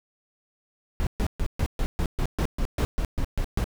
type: noise bursts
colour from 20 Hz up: brown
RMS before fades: -24 dBFS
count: 14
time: 1-3.642 s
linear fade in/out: 0 ms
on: 68 ms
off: 130 ms
effects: none